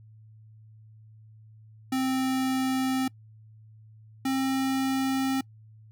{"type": "tone pair in turn", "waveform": "square", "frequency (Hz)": [261.6, 266.2], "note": ["C4", "C4"], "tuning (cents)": [0, 30], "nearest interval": "unison", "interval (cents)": 30, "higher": "second", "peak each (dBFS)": -25, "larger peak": "neither", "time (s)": [[1.92, 3.08], [4.25, 5.41]], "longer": "neither", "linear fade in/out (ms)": 5, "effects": ["noise-tail reverb RT60 0.1 s tail -25 dB re dry", "added 109 Hz sine -49 dBFS peak until 5.91 s"]}